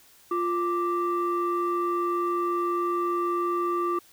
sine tone pair together, 349.2 / 1174.6 Hz, F4 / D6, 0 / 0 cents, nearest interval octave + major sixth, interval 2100 cents, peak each -25 dBFS, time 0.31-3.99 s, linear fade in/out 5 ms, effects tanh soft clip ceiling -19 dBFS + white hiss -56 dBFS RMS until 4.12 s

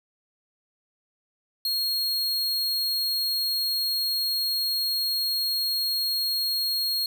45% pulse tone, 4270 Hz, C8, 34 cents sharp, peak -23 dBFS, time 1.65-7.06 s, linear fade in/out 2 ms, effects none

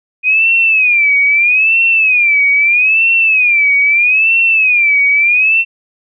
sine tone with vibrato, 2471 Hz, D#7, 13 cents flat, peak -7 dBFS, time 0.23-5.65 s, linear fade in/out 50 ms, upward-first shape sine, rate 0.78 Hz, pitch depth 160 cents each way, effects none

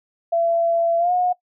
sine tone with pitch glide, 674 to 722.4 Hz, E5 to F#5, +38 to -42 cents, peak -16 dBFS, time 0.32-1.33 s, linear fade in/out 10 ms, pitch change +120 cents, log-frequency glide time 0.98-1.12 s, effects noise-tail reverb RT60 0.1 s tail -20 dB re dry

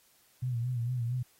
sine tone with vibrato, 121.8 Hz, B2, 24 cents flat, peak -29 dBFS, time 0.42-1.23 s, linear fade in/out 10 ms, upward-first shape sine, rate 4.4 Hz, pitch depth 81 cents each way, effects white hiss -65 dBFS RMS until 1.39 s + AAC 48 kbps

